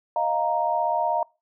sine chord, Eb suspended second, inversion none, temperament equal, 622.3 / 698.5 / 932.3 Hz, Eb5 / F5 / Bb5, 0 / 0 / 0 cents, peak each -27 / -25 / -24 dBFS, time 0.16-1.23 s, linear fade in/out 2 ms, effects noise-tail reverb RT60 0.3 s tail -26 dB re dry

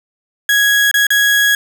35% pulse tone with dropouts, 1661.2 Hz, G#6, in tune, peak -8 dBFS, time 0.49-1.55 s, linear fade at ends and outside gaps 2 ms, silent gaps 0.913-0.941 / 1.068-1.104 s, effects none

